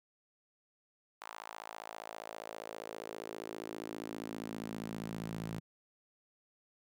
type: tone with high-pass filter sweep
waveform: sawtooth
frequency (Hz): 55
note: A1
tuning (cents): 0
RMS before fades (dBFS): -44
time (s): 1.21-5.6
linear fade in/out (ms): 5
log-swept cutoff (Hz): 1000 to 150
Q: 2.3
effects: none